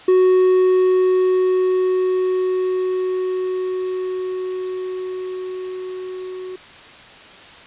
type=tone with level ramp; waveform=triangle; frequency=370 Hz; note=F#4; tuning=in tune; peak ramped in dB=-8 to -26 dBFS; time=0.08-6.56 s; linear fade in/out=5 ms; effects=white hiss -41 dBFS RMS until 7.66 s + resampled to 8000 Hz